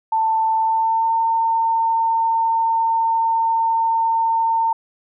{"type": "tone with pitch glide", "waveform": "sine", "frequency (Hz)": [889, 907.2], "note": ["A5", "A#5"], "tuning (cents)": [18, -47], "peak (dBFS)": -15, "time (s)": [0.12, 4.73], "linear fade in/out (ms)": 5, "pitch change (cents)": 35, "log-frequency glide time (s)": [0.58, 1.15], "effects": []}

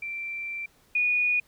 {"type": "tone pair in turn", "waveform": "sine", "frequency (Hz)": [2349, 2459], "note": ["D7", "D#7"], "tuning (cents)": [0, -21], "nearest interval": "minor second", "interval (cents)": 79, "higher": "second", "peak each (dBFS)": [-31, -21], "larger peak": "second", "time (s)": [[0.02, 0.66], [0.95, 1.4]], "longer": "first", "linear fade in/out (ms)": 5, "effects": ["pink hiss -62 dBFS RMS until 1.47 s"]}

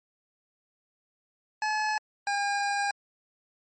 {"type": "tone pair in turn", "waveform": "25% pulse", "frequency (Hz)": [856, 808], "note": ["A5", "G#5"], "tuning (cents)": [-48, -48], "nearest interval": "minor second", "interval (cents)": 100, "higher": "first", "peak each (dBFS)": -22, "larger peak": "neither", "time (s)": [[1.62, 1.98], [2.27, 2.91]], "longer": "second", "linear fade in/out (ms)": 2, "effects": ["low-pass 10000 Hz 12 dB/octave", "MP3 32 kbps"]}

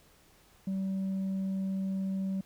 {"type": "tone", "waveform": "sine", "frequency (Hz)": 191.9, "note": "G3", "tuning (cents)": -37, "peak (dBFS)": -27, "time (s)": [0.67, 2.41], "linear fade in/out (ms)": 5, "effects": ["tanh soft clip ceiling -29 dBFS", "pink hiss -62 dBFS RMS until 2.45 s"]}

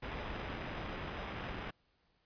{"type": "noise with sample-and-hold", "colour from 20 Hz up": "pink", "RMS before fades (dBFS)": -42, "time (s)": [0.02, 1.71], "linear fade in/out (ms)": 10, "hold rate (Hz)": 4410, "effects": ["pink hiss -75 dBFS RMS until 2.25 s", "resampled to 11025 Hz"]}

